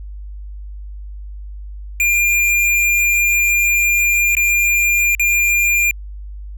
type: tone with dropouts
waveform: square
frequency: 2401 Hz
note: D7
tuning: 38 cents sharp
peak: -13 dBFS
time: 2-5.91 s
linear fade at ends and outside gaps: 1 ms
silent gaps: 4.351-4.368 / 5.15-5.196 s
effects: added 50 Hz sine -28 dBFS peak until 6.57 s